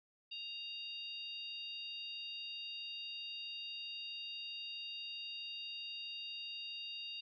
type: harmonic tone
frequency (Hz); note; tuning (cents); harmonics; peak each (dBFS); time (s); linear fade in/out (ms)
932.3; A#5; 0; 3 / 4 / 5; -45 / -48 / -51; 0.31-7.21; 10
effects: none